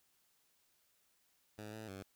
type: tone with pitch steps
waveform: 10% pulse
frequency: 106.4 / 109.6 / 96.4 Hz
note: G#2 / A2 / G2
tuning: +42 / -6 / -28 cents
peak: -38 dBFS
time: 1.58-2.03 s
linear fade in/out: 5 ms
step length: 150 ms
effects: white hiss -75 dBFS RMS until 2.15 s